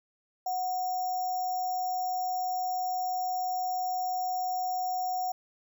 sine tone with sample-and-hold, 737 Hz, F#5, 7 cents flat, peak -28 dBFS, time 0.46-5.32 s, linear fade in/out 5 ms, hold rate 6300 Hz, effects none

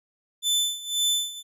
sawtooth tone with tremolo, 3520 Hz, A7, in tune, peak -17 dBFS, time 0.42-1.43 s, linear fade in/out 50 ms, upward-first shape sine, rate 1.9 Hz, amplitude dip 85%, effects resampled to 32000 Hz

